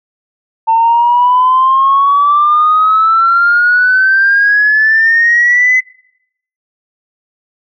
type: exponential sweep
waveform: sine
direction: up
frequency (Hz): 896 to 2037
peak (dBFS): -5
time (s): 0.67-5.81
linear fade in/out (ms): 20
effects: noise-tail reverb RT60 0.8 s tail -26 dB re dry + tanh soft clip ceiling -1 dBFS